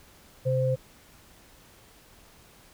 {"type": "tone pair together", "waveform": "sine", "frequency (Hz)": [130.05, 519], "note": ["C3", "C5"], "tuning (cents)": [-10, -14], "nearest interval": "2 octaves", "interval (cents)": 2396, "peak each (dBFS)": -25, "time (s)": [0.45, 0.76], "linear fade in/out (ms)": 20, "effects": ["pink hiss -55 dBFS RMS until 2.73 s"]}